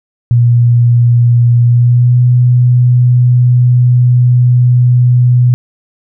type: tone with pitch glide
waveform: sine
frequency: 119.7 to 123.49 Hz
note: A#2 to B2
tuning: +46 to 0 cents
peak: -4 dBFS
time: 0.31-5.54 s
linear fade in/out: 0 ms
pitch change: +54 cents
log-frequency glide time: 1.64-2.2 s
effects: none